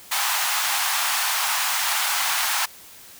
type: high-pass noise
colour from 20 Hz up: pink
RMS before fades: -23 dBFS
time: 0.11-2.66 s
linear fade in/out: 10 ms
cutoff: 770 Hz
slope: 48 dB/octave
effects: white hiss -45 dBFS RMS until 3.19 s